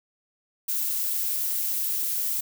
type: noise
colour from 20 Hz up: violet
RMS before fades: -27 dBFS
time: 0.68-2.41 s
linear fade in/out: 10 ms
effects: none